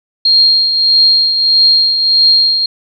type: tone with tremolo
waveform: sine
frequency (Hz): 4226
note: C8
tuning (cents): +16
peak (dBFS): -4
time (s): 0.25-2.66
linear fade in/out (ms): 5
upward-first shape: triangle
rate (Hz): 1.6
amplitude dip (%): 55
effects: none